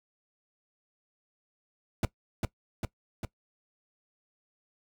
brown noise with echo, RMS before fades -24 dBFS, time 2.03-2.05 s, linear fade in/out 2 ms, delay 400 ms, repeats 3, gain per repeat -3 dB, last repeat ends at 3.25 s, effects noise-tail reverb RT60 0.1 s tail -19 dB re dry

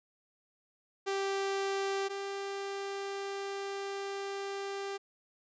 sawtooth tone pair in turn, 392 / 395.6 Hz, G4 / G4, 0 / +16 cents, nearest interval unison, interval 16 cents, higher second, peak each -27 / -32 dBFS, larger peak first, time 1.06-2.09 / 2.09-4.98 s, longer second, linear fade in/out 20 ms, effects resampled to 16000 Hz

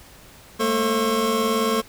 square tone cluster, 210.8 / 229.2 / 444.2 / 535 / 1084 Hz, G#3 / A#3 / A4 / C5 / C#6, +26 / -29 / +16 / +38 / -39 cents, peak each -31 / -26 / -24 / -30 / -26 dBFS, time 0.59-1.82 s, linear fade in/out 20 ms, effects pink hiss -47 dBFS RMS until 1.88 s

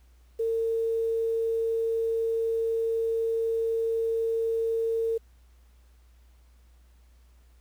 sine tone with quantisation, 454 Hz, A#4, 46 cents flat, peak -24 dBFS, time 0.39-5.18 s, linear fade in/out 10 ms, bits 9, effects added 60 Hz sine -54 dBFS peak until 7.6 s + pink hiss -68 dBFS RMS until 7.6 s

